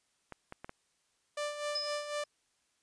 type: clicks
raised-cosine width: 0.5 ms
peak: -28 dBFS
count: 4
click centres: 0.323 / 0.524 / 0.645 / 0.694 s
type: tone with tremolo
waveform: sawtooth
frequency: 590 Hz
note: D5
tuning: 8 cents sharp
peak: -29 dBFS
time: 1.37-2.24 s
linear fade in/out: 5 ms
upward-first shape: sine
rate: 4 Hz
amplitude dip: 60%
type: tone with exponential decay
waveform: sine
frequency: 5100 Hz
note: D#8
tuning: 42 cents sharp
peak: -30 dBFS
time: 1.75-2.26 s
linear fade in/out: 5 ms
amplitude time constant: 110 ms
effects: white hiss -75 dBFS RMS until 2.82 s + resampled to 22050 Hz